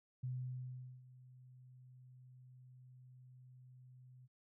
sine tone with ADSR envelope, 126.9 Hz, B2, 47 cents sharp, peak -38 dBFS, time 0.23-4.28 s, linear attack 9 ms, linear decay 780 ms, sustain -19 dB, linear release 33 ms, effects none

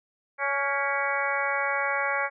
harmonic tone with a mistuned harmonic, 280 Hz, C#4, 18 cents sharp, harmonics 2 / 3 / 4 / 5 / 6 / 7 / 8, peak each -32 / -32 / -32 / -32 / -32 / -32 / -32 dBFS, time 0.38-2.3 s, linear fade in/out 50 ms, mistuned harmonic 6, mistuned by -35 cents, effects none

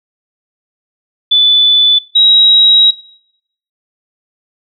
sine tone pair in turn, 3485 / 3835 Hz, A7 / A#7, -17 / +48 cents, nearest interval major second, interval 165 cents, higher second, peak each -5 / -4 dBFS, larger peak second, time 1.31-1.99 / 2.15-2.91 s, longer second, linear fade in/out 10 ms, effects noise-tail reverb RT60 0.8 s tail -22 dB re dry

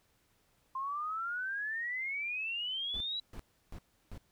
sine exponential sweep, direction up, 1046.5 to 3951 Hz, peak -34 dBFS, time 0.75-3.2 s, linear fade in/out 5 ms
brown noise bursts, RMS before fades -44 dBFS, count 4, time 2.94-4.178 s, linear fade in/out 0 ms, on 62 ms, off 330 ms
effects pink hiss -72 dBFS RMS until 4.31 s

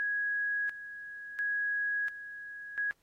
sine tone with tremolo, 1661.2 Hz, G#6, in tune, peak -29 dBFS, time 0-2.91 s, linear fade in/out 0 ms, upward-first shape square, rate 0.72 Hz, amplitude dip 75%, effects pink hiss -73 dBFS RMS until 3.02 s + AAC 48 kbps

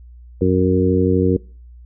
harmonic tone with a mistuned harmonic, 92.5 Hz, F#2, in tune, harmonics 1 / 2 / 3 / 4 / 5, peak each -19 / -19 / -19 / -19 / -19 dBFS, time 0.41-1.37 s, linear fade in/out 5 ms, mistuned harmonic 1, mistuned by -23 cents, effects noise-tail reverb RT60 0.4 s tail -24 dB re dry + added 60 Hz sine -38 dBFS peak until 1.85 s

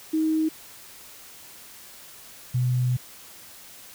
sine tone pair in turn, 315.4 / 125.17 Hz, D#4 / B2, +24 / +24 cents, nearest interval octave + major third, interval 1600 cents, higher first, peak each -20 dBFS, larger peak neither, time 0.13-0.49 / 2.54-2.97 s, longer second, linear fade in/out 10 ms, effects white hiss -46 dBFS RMS until 3.94 s

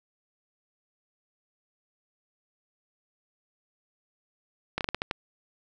slowing click train, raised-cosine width 0.3 ms, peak -12 dBFS, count 7, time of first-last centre 4.78-5.111 s, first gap 28 ms, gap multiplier 1.27, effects none

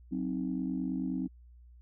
sine chord, C diminished, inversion second, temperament equal, 185 / 261.6 / 311.1 Hz, Gb3 / C4 / Eb4, 0 / 0 / 0 cents, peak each -35 / -33 / -37 dBFS, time 0.11-1.28 s, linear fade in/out 20 ms, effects tanh soft clip ceiling -22 dBFS + added 60 Hz sine -52 dBFS peak until 1.81 s

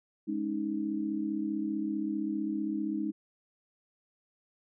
sine chord, Ab suspended fourth, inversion none, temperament equal with one note detuned, 207.7 / 277.2 / 312.6 Hz, Ab3 / Db4 / Eb4, 0 / 0 / +8 cents, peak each -35 / -37 / -32 dBFS, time 0.27-3.12 s, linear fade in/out 20 ms, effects none

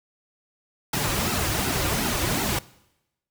pink noise with flanger, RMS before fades -25 dBFS, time 0.93-2.59 s, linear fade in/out 5 ms, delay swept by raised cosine 1.7 to 4.7 ms, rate 2.7 Hz, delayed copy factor -0.75, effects noise-tail reverb RT60 0.9 s tail -21 dB re dry

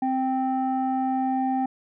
sine tone pair together, 261.1 / 784 Hz, C4 / G5, -3 / 0 cents, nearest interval octave + perfect fifth, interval 1903 cents, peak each -23 dBFS, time 0.02-1.66 s, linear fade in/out 5 ms, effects tanh soft clip ceiling -18 dBFS

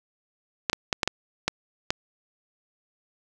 clicks, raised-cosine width 0.2 ms, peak -5 dBFS, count 7, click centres 0.698 / 0.731 / 0.928 / 1.032 / 1.076 / 1.48 / 1.905 s, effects none

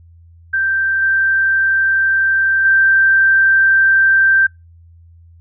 sine tone with level steps, 1568 Hz, G6, in tune, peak -13 / -11 / -8 dBFS, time 0.53-4.47 s, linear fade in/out 10 ms, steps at 1.02 / 2.65 s, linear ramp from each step 2 ms, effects noise-tail reverb RT60 0.2 s tail -25 dB re dry + added 84 Hz sine -41 dBFS peak until 5.4 s

